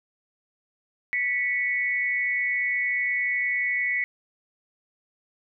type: tone pair together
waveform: sine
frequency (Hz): 1965.6 / 2217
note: B6 / C#7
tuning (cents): -9 / 0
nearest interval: major second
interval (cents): 209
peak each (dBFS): -25 / -26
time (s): 1.13-4.04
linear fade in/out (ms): 0
effects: none